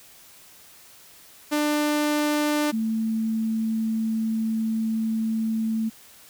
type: tone pair in turn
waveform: sawtooth / sine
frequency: 297.8 / 222.2 Hz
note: D4 / A3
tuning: +24 / +17 cents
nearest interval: perfect fourth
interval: 507 cents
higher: first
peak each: -17 / -22 dBFS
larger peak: first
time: 1.51-2.72 / 2.72-5.9 s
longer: second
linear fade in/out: 20 ms
effects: white hiss -50 dBFS RMS until 6.29 s